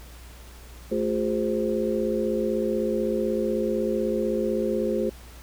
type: tone cluster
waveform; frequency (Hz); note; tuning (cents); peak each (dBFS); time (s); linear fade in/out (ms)
sine; 218.5 / 355.5 / 411.5 / 522; A3 / F4 / G#4 / C5; -12 / +31 / -16 / -4; -28; 0.91-5.1; 10
effects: added 60 Hz sine -43 dBFS peak until 5.42 s + pink hiss -49 dBFS RMS until 5.42 s